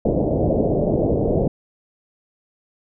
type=low-pass noise; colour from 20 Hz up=white; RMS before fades=-19 dBFS; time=0.05-1.48 s; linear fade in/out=5 ms; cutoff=630 Hz; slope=48 dB/octave; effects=none